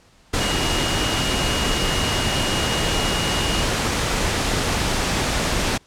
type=tone in noise; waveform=sine; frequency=2869 Hz; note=F7; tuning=46 cents sharp; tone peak=-27 dBFS; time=0.4-3.63 s; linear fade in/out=10 ms; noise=pink; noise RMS=-21 dBFS; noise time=0.33-5.78 s; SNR=-9 dB; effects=pink hiss -54 dBFS RMS until 5.86 s + low-pass 8000 Hz 12 dB/octave